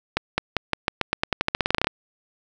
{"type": "accelerating click train", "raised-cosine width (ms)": 0.3, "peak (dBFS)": -4, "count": 20, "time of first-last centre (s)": [0.17, 1.871], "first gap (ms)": 210, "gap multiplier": 0.89, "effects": []}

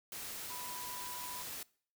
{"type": "tone in noise", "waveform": "sine", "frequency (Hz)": 987, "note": "B5", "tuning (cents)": -1, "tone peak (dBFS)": -46, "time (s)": [0.5, 1.42], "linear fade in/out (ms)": 2, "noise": "white", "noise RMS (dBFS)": -44, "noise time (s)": [0.12, 1.63], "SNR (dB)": -5, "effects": ["noise-tail reverb RT60 0.5 s tail -23 dB re dry"]}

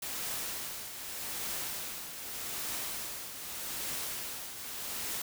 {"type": "noise with tremolo", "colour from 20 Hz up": "white", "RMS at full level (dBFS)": -36, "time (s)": [0.02, 5.22], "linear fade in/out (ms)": 5, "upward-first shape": "triangle", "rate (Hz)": 0.83, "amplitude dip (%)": 60, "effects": []}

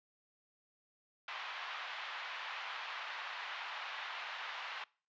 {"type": "band-pass noise", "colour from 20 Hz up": "pink", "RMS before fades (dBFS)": -44, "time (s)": [1.28, 4.84], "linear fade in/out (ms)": 2, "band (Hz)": [870, 3500], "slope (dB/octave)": 24, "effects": ["noise-tail reverb RT60 0.4 s tail -24 dB re dry", "resampled to 16000 Hz"]}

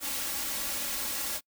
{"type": "noise with comb filter", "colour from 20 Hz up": "white", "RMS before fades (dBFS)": -33, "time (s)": [0, 1.41], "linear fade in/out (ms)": 50, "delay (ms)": 3.6, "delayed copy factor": 0.85, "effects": ["noise-tail reverb RT60 0.1 s tail -26 dB re dry"]}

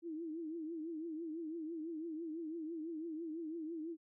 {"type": "tone with vibrato", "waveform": "sine", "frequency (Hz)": 323.2, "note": "E4", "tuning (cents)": -34, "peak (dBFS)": -40, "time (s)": [0.02, 3.97], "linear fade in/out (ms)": 50, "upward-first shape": "triangle", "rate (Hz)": 6, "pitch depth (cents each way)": 120, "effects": []}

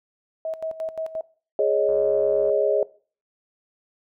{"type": "tone with tremolo", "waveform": "sine", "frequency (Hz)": 642, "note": "E5", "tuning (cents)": -46, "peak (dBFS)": -25, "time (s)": [0.45, 1.21], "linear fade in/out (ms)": 2, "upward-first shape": "square", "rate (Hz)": 5.7, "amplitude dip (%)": 75}
{"type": "chord", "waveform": "sine", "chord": "Ab suspended fourth", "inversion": "none", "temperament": "equal", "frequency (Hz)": [415.3, 554.4, 622.3], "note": ["Ab4", "Db5", "Eb5"], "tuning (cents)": [0, 0, 0], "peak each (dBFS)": -22, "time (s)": [1.59, 2.83], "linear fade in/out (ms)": 2}
{"type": "click train", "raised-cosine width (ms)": 1, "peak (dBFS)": -30, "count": 56, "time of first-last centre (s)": [1.89, 2.496], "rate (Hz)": 90.7}
{"effects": ["noise-tail reverb RT60 0.4 s tail -20 dB re dry"]}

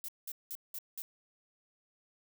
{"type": "noise bursts", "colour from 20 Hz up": "violet", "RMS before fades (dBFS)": -41, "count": 5, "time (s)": [0.04, 1.02], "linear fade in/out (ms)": 0, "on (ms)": 44, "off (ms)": 190, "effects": []}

